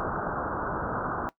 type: low-pass noise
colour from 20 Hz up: white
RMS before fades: -31 dBFS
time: 0-1.29 s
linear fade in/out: 0 ms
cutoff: 1500 Hz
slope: 96 dB/octave
effects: noise-tail reverb RT60 0.1 s tail -18 dB re dry